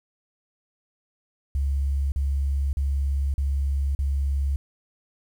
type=tone bursts; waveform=sine; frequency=69.3 Hz; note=C#2; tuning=in tune; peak=-21 dBFS; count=5; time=1.55-4.56 s; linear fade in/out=0 ms; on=570 ms; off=40 ms; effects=9-bit